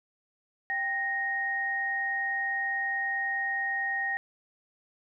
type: tone pair together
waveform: sine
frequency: 786.3 / 1864.7 Hz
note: G5 / A#6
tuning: +5 / 0 cents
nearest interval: octave + minor third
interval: 1495 cents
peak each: -35 / -28 dBFS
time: 0.7-4.17 s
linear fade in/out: 0 ms
effects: none